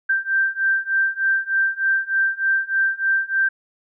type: beating tone pair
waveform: sine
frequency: 1568 / 1571.3 Hz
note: G6 / G6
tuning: 0 / +4 cents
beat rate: 3.3 Hz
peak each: -21 / -20 dBFS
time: 0.09-3.49 s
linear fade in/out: 10 ms
effects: none